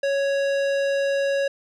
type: tone with tanh clipping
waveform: sine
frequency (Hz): 555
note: C#5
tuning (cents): +2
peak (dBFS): -22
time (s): 0.03-1.48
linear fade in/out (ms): 5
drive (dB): 17
effects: none